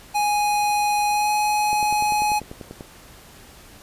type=tone with pitch glide; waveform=square; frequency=830.6 to 839.8 Hz; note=G#5 to G#5; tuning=0 to +19 cents; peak=-19 dBFS; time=0.14-2.4 s; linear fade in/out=20 ms; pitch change=+19 cents; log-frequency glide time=1.08-1.31 s
type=click train; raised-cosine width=2 ms; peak=-21 dBFS; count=12; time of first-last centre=1.73-2.808 s; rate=10.2 Hz
effects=pink hiss -46 dBFS RMS until 3.82 s + resampled to 32000 Hz